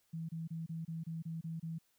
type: tone bursts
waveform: sine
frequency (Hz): 163.3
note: E3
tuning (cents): -16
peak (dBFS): -38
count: 9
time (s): 0.13-1.786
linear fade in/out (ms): 10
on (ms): 160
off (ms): 27
effects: white hiss -75 dBFS RMS until 1.98 s